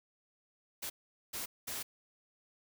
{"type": "noise bursts at uneven times", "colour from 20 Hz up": "white", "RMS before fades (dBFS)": -40, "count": 3, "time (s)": [[0.82, 0.9], [1.33, 1.46], [1.67, 1.83]], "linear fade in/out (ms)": 10, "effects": []}